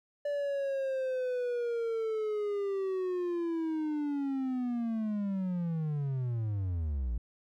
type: linear sweep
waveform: triangle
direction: down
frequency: 582 to 53.8 Hz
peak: -28 dBFS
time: 0.25-7.18 s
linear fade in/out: 5 ms
effects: none

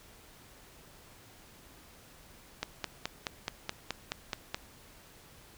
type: click train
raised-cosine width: 0.2 ms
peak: -15 dBFS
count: 10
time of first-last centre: 2.63-4.545 s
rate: 4.7 Hz
effects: pink hiss -56 dBFS RMS until 5.57 s

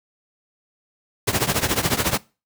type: noise with tremolo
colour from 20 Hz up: pink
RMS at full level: -17 dBFS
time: 1.27-2.18 s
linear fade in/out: 10 ms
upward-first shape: triangle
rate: 14 Hz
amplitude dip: 90%
effects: noise-tail reverb RT60 0.3 s tail -22 dB re dry + high-pass 80 Hz 12 dB/octave

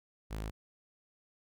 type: tone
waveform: sawtooth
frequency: 53.4 Hz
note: G#1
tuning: 49 cents sharp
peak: -33 dBFS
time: 0.3-0.51 s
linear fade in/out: 20 ms
effects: none

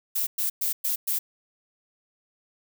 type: noise bursts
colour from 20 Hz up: violet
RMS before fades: -26 dBFS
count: 5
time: 0.15-1.19 s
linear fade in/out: 10 ms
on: 120 ms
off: 110 ms
effects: none

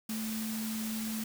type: tone in noise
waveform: sine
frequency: 220 Hz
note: A3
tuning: in tune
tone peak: -34 dBFS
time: 0.09-1.24 s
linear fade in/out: 5 ms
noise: white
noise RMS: -41 dBFS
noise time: 0.09-1.24 s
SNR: +4 dB
effects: none

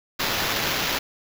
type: noise with sample-and-hold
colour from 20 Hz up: white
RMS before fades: -25 dBFS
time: 0.19-0.99 s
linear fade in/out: 10 ms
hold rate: 8820 Hz
effects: none

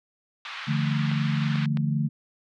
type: band-pass noise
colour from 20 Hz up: pink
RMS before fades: -37 dBFS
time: 0.45-1.66 s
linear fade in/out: 2 ms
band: 1100 to 3800 Hz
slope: 24 dB/octave
type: chord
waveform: sine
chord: D minor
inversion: none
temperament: equal with one note detuned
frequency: 146.83 / 170.72 / 220 Hz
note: D3 / F3 / A3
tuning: 0 / -39 / 0 cents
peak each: -24 / -30 / -28 dBFS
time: 0.67-2.09 s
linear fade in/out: 20 ms
type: clicks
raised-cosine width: 0.3 ms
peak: -20 dBFS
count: 3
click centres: 1.115 / 1.557 / 1.772 s
effects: none

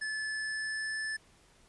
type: tone with pitch glide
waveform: square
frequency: 1733 to 1746.1 Hz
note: A6 to A6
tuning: -27 to -14 cents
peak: -34 dBFS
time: 0.01-1.17 s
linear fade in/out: 10 ms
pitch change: +13 cents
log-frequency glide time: 0.28-0.98 s
effects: pink hiss -63 dBFS RMS until 1.68 s + resampled to 24000 Hz

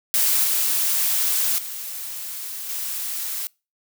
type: noise with level steps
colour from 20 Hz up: blue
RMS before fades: -19 / -21 / -32 / -28 dBFS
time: 0.14-3.47 s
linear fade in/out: 0 ms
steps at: 0.44 / 1.58 / 2.69 s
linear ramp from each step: 5 ms
effects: noise-tail reverb RT60 0.3 s tail -26 dB re dry

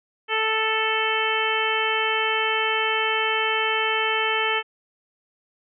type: harmonic tone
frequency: 440 Hz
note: A4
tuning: in tune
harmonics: 1 / 2 / 3 / 4 / 5 / 6 / 7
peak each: -28 / -28 / -28 / -28 / -28 / -28 / -28 dBFS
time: 0.28-4.63 s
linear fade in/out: 50 ms
effects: none

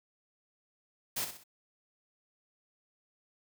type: noise with echo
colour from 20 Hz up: white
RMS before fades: -34 dBFS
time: 1.16-1.25 s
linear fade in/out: 10 ms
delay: 63 ms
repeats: 3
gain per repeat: -8 dB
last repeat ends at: 1.439 s
effects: none

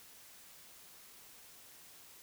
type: silence
effects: white hiss -57 dBFS RMS until 2.22 s

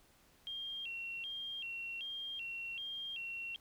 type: tone with vibrato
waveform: sine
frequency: 2960 Hz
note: F#7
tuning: in tune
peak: -40 dBFS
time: 0.47-3.56 s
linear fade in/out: 0 ms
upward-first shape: square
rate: 1.3 Hz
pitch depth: 140 cents each way
effects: pink hiss -67 dBFS RMS until 3.6 s

